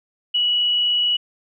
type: tone with frequency modulation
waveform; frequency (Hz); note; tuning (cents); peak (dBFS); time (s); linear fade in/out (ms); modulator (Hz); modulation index
sine; 2931; F#7; -17; -16; 0.34-1.17; 10; 83.4; 0.21
effects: none